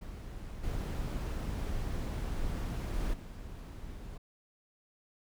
brown noise with level steps, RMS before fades -43 / -35 / -33 / -44 dBFS, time 0.01-4.18 s, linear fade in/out 10 ms, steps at 0.63 / 2.93 / 3.13 s, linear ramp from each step 10 ms, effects none

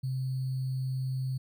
sine tone with sample-and-hold, 130.81 Hz, C3, in tune, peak -29 dBFS, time 0.03-1.38 s, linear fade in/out 10 ms, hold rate 4410 Hz, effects none

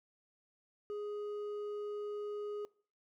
sine tone with hard clipping, 415.3 Hz, G#4, in tune, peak -39 dBFS, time 0.9-2.65 s, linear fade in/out 0 ms, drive 4 dB, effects noise-tail reverb RT60 0.5 s tail -23 dB re dry

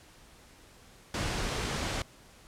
pink low-pass noise, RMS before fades -33 dBFS, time 1.14-2.02 s, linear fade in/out 2 ms, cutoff 7300 Hz, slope 12 dB/octave, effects pink hiss -56 dBFS RMS until 2.47 s + low-pass 11000 Hz 12 dB/octave

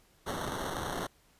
violet noise with sample-and-hold, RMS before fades -36 dBFS, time 0.26-1.07 s, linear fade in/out 10 ms, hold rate 2450 Hz, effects pink hiss -65 dBFS RMS until 1.39 s + resampled to 32000 Hz

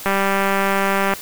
click train, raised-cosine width 0.5 ms, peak -4 dBFS, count 212, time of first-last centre 0.06-1.137 s, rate 196 Hz, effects white hiss -34 dBFS RMS until 1.21 s

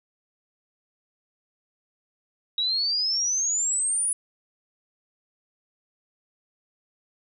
sine exponential sweep, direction up, 3808 to 9956 Hz, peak -22 dBFS, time 2.58-4.13 s, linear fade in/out 2 ms, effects none

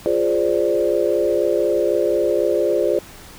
sine chord, D half-diminished seventh, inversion first, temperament equal, 349.2 / 415.3 / 523.3 / 587.3 Hz, F4 / Ab4 / C5 / D5, 0 / 0 / 0 / 0 cents, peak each -21 dBFS, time 0.06-2.99 s, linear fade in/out 0 ms, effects pink hiss -41 dBFS RMS until 3.38 s

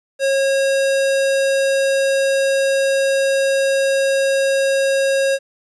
square tone, 544 Hz, C#5, 33 cents flat, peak -15 dBFS, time 0.19-5.39 s, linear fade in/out 50 ms, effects resampled to 24000 Hz + 9-bit

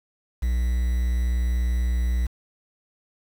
triangle tone with quantisation, 60.3 Hz, B1, 41 cents flat, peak -18 dBFS, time 0.42-2.27 s, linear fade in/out 10 ms, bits 7, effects none

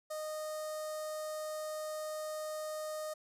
sawtooth tone with notch filter, 617 Hz, D#5, 15 cents flat, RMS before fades -40 dBFS, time 0.1-3.14 s, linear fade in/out 10 ms, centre 2600 Hz, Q 0.61, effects resampled to 32000 Hz

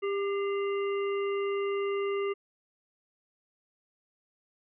harmonic tone with a mistuned harmonic, 398.4 Hz, G4, 28 cents sharp, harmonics 1 / 3 / 5 / 7, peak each -28 / -38 / -42 / -45 dBFS, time 0.02-2.34 s, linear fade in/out 20 ms, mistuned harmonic 5, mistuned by +58 cents, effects none

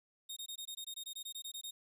sawtooth tone bursts, 3705 Hz, A#7, 11 cents flat, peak -39 dBFS, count 15, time 0.29-1.71 s, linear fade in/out 10 ms, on 76 ms, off 20 ms, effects 12-bit

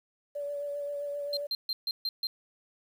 sine tone with vibrato, 575 Hz, D5, 37 cents flat, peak -32 dBFS, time 0.35-1.47 s, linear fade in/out 10 ms, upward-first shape triangle, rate 7.6 Hz, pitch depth 21 cents each way
triangle tone bursts, 4164 Hz, C8, 9 cents flat, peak -27 dBFS, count 6, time 1.33-2.27 s, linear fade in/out 2 ms, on 40 ms, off 140 ms
effects tanh soft clip ceiling -21 dBFS + 10-bit

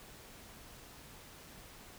silence, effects pink hiss -54 dBFS RMS until 1.98 s

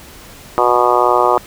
harmonic tone, 122.4 Hz, B2, 15 cents flat, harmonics 3 / 4 / 5 / 6 / 7 / 8 / 9 / 10, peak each -18 / -18 / -18 / -18 / -18 / -18 / -18 / -18 dBFS, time 0.58-1.38 s, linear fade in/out 0 ms, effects pink hiss -38 dBFS RMS until 1.46 s

